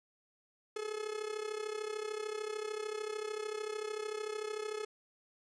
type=tone with amplitude modulation; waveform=45% pulse; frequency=427.7 Hz; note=A4; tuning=49 cents flat; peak=-34 dBFS; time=0.76-4.85 s; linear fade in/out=5 ms; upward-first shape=sine; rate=33.4 Hz; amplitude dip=75%; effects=resampled to 22050 Hz